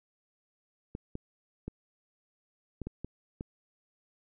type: clicks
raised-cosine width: 3 ms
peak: -24 dBFS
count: 7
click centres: 0.951 / 1.154 / 1.68 / 2.817 / 2.87 / 3.046 / 3.409 s
effects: none